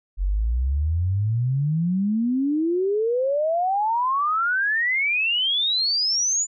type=exponential sweep; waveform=sine; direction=up; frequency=44.4 to 7100 Hz; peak=-19 dBFS; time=0.17-6.47 s; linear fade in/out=50 ms; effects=none